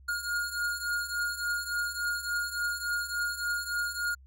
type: beating tone pair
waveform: square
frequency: 1425 / 1428.5 Hz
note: F6 / F6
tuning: +34 / +39 cents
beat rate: 3.5 Hz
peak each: -32 / -36 dBFS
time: 0.08-4.15 s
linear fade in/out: 10 ms
effects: added 66 Hz sine -51 dBFS peak until 4.26 s + AAC 64 kbps